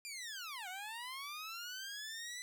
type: linear two-way sweep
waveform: 15% pulse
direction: down then up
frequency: 2431 to 716 to 2006 Hz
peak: -37 dBFS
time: 0.05-2.42 s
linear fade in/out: 0 ms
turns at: 0.68 s
effects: none